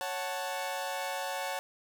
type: chord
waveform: sawtooth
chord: F# minor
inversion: second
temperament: equal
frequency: 554.4 / 740 / 880 Hz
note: C#5 / F#5 / A5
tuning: 0 / 0 / 0 cents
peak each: -34 dBFS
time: 0.01-1.59 s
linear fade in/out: 0 ms
effects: none